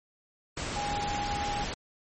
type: tone in noise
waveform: sine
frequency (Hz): 821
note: G#5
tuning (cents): -20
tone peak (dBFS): -31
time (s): 0.76-1.64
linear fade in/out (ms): 2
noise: pink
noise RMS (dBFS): -34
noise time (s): 0.57-1.74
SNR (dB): 0
effects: MP3 32 kbps